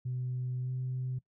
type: tone with pitch glide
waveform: sine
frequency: 126.1 to 128.01 Hz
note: B2 to C3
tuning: +36 to -37 cents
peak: -31 dBFS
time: 0.05-1.19 s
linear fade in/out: 10 ms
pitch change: +27 cents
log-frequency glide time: 0.61-0.7 s
effects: noise-tail reverb RT60 0.1 s tail -20 dB re dry + tanh soft clip ceiling -28 dBFS